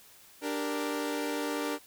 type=chord; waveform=sawtooth; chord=G minor; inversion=second; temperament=equal; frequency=293.7 / 392 / 466.2 Hz; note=D4 / G4 / Bb4; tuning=0 / 0 / 0 cents; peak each=-29 / -35 / -32 dBFS; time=0.41-1.79 s; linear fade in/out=50 ms; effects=white hiss -56 dBFS RMS until 1.86 s